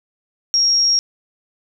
sine tone, 5588 Hz, F8, in tune, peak -12 dBFS, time 0.54-0.99 s, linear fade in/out 0 ms, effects none

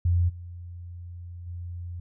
sine tone with level steps, 87.31 Hz, F2, in tune, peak -19 / -37 / -33 dBFS, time 0.05-2 s, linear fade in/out 5 ms, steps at 0.28 / 1.46 s, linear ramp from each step 20 ms, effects none

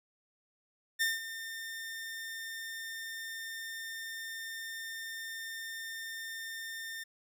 sawtooth tone with ADSR envelope, 1809 Hz, A6, 48 cents sharp, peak -23 dBFS, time 0.99-7.04 s, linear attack 25 ms, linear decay 180 ms, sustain -13 dB, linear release 12 ms, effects none

